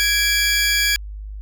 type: tone pair together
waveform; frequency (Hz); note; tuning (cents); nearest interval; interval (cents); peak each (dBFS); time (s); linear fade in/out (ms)
20% pulse; 1661.2 / 2334; G#6 / D7; 0 / -11; tritone; 589; -14; 0-0.96; 0
effects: added 51 Hz sine -29 dBFS peak until 1.41 s

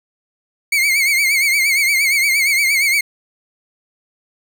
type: tone with vibrato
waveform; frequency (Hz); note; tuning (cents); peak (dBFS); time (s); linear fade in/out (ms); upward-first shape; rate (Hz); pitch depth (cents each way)
40% pulse; 2199; C#7; -14; -12; 0.72-3.01; 5; triangle; 8.6; 110
effects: none

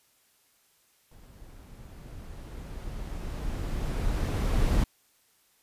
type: noise with level ramp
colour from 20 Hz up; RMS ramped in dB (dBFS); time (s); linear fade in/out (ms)
brown; -51 to -23; 1.11-4.84; 5
effects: white hiss -66 dBFS RMS until 5.62 s + resampled to 32000 Hz

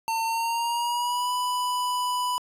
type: tone with pitch glide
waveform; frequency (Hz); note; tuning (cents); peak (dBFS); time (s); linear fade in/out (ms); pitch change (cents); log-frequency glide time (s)
square; 904 to 991.5; A5 to B5; +47 to +7; -25; 0.08-2.38; 0; +160; 0.25-1.32
effects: resampled to 32000 Hz + 11-bit

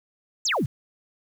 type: exponential sweep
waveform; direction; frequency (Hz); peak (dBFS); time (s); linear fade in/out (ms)
sine; down; 7902 to 103.2; -21; 0.45-0.66; 5
effects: 8-bit

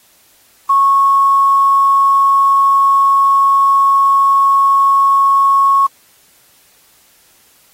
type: tone with quantisation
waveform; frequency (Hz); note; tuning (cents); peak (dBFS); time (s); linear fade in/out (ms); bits
sine; 1100; C#6; -14; -7; 0.69-5.87; 10; 6
effects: white hiss -50 dBFS RMS until 7.73 s + AAC 48 kbps

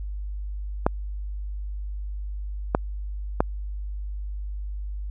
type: clicks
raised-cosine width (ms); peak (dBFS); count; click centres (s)
1; -4; 3; 0.865 / 2.749 / 3.405
effects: added 50 Hz sine -29 dBFS peak until 5.1 s

